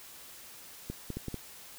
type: clicks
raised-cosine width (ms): 3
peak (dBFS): -23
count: 5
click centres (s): 0.9 / 1.103 / 1.17 / 1.283 / 1.343
effects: white hiss -50 dBFS RMS until 1.78 s